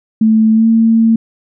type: tone with pitch glide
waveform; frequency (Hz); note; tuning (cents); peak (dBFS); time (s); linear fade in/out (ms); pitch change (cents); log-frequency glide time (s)
sine; 220 to 225.9; A3 to A3; 0 to +46; -6; 0.21-1.16; 5; +46; 0.53-0.66
effects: none